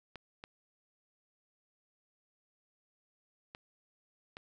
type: clicks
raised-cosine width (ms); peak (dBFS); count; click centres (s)
0.3; -29; 4; 0.157 / 0.439 / 3.549 / 4.369
effects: none